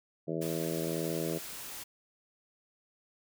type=harmonic tone; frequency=81.6 Hz; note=E2; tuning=17 cents flat; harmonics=2 / 3 / 4 / 5 / 6 / 7 / 8; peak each=-37 / -43 / -37 / -38 / -40 / -41 / -43 dBFS; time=0.27-1.39 s; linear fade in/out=20 ms
type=noise; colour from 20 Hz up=white; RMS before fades=-43 dBFS; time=0.41-1.84 s; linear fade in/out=10 ms
effects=none